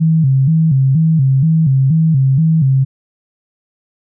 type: tone with vibrato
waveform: sine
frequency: 146.83 Hz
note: D3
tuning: in tune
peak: -8 dBFS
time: 0-2.85 s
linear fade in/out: 20 ms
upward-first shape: square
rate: 2.1 Hz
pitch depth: 160 cents each way
effects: none